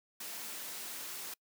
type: noise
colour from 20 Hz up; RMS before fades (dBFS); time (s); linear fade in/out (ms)
white; -43; 0.2-1.34; 5
effects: noise-tail reverb RT60 0.1 s tail -26 dB re dry + high-pass 200 Hz 12 dB/octave